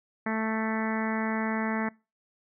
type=harmonic tone; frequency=220.5 Hz; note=A3; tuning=4 cents sharp; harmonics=1 / 2 / 3 / 4 / 5 / 6 / 7 / 8 / 9 / 10; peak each=-29 / -37 / -37 / -36 / -40 / -40 / -41 / -38 / -38 / -44 dBFS; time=0.26-1.89 s; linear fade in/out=5 ms; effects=noise-tail reverb RT60 0.3 s tail -25 dB re dry